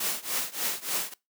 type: noise with tremolo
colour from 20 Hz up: white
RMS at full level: -27 dBFS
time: 0-1.14 s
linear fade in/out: 5 ms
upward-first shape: triangle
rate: 3.4 Hz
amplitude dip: 95%
effects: noise-tail reverb RT60 0.2 s tail -21 dB re dry + high-pass 200 Hz 12 dB/octave